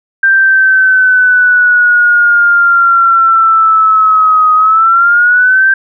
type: linear two-way sweep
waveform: sine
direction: down then up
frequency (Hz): 1577 to 1251 to 1577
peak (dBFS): -4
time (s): 0.23-5.74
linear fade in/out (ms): 5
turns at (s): 4.54
effects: none